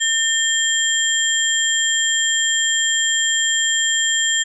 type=tone cluster; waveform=sine; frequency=1800 / 3207 / 7350 Hz; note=A6 / G7 / A#8; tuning=+39 / +39 / -25 cents; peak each=-20 dBFS; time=0-4.44 s; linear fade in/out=20 ms; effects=none